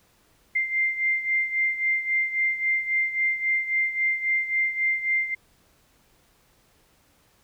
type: beating tone pair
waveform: sine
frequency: 2093 / 2096.7 Hz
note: C7 / C7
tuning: 0 / +3 cents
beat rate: 3.7 Hz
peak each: -23 / -28 dBFS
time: 0.55-5.35 s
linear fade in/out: 10 ms
effects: pink hiss -62 dBFS RMS until 7.43 s